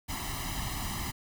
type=noise with comb filter; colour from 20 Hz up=pink; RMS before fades=-35 dBFS; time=0.08-1.12 s; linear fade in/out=20 ms; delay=1 ms; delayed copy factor=+0.85; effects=none

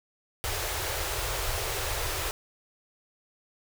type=band-stop noise; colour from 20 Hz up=pink; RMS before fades=-31 dBFS; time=0.44-2.31 s; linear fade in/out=0 ms; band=120 to 360 Hz; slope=48 dB/octave; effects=none

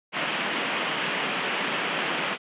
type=band-pass noise; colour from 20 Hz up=white; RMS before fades=-28 dBFS; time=0.12-2.38 s; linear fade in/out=50 ms; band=150 to 3200 Hz; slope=48 dB/octave; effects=resampled to 8000 Hz

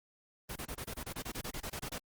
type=noise bursts; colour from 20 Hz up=pink; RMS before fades=-40 dBFS; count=16; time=0.49-1.985 s; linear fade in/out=10 ms; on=70 ms; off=25 ms; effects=Opus 24 kbps

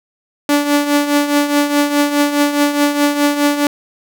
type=tone with tremolo; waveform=sawtooth; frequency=290 Hz; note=D4; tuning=22 cents flat; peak=-5 dBFS; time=0.49-3.67 s; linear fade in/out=2 ms; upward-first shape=triangle; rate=4.8 Hz; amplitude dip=70%; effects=none

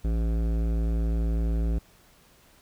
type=tone with hard clipping; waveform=sine; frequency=56 Hz; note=A1; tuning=31 cents sharp; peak=-25 dBFS; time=0.04-1.79 s; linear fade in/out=10 ms; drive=15 dB; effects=pink hiss -58 dBFS RMS until 2.61 s

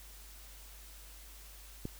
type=click; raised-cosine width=3 ms; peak=-24 dBFS; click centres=1.854 s; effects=added 50 Hz sine -52 dBFS peak until 1.99 s + white hiss -55 dBFS RMS until 1.99 s

